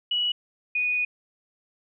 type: tone pair in turn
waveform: sine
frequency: 2931 / 2473 Hz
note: F#7 / D#7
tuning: -17 / -11 cents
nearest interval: minor third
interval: 294 cents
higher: first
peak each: -22 dBFS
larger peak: neither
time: 0.11-0.32 / 0.75-1.05 s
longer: second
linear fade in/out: 5 ms
effects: none